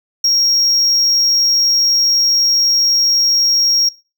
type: tone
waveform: triangle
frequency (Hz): 5588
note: F8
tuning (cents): 0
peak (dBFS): -9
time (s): 0.24-3.89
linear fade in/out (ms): 5
effects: noise-tail reverb RT60 0.3 s tail -21 dB re dry